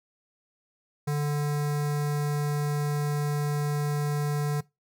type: tone with notch filter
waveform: square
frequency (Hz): 146.83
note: D3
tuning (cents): 0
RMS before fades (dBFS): -27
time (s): 1.07-4.61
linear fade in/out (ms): 10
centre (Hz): 3000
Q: 1.3
effects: noise-tail reverb RT60 0.2 s tail -21 dB re dry